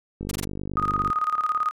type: click train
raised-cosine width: 3 ms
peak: -19 dBFS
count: 45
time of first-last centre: 0.21-1.101 s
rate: 49.4 Hz
type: noise bursts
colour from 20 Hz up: white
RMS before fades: -29 dBFS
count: 4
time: 0.29-0.447 s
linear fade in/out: 5 ms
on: 22 ms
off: 23 ms
type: tone with tremolo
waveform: sine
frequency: 1244.5 Hz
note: D#6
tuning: in tune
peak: -19 dBFS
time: 0.77-1.71 s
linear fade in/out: 0 ms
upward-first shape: square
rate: 18 Hz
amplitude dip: 70%
effects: low-pass 12000 Hz 12 dB/octave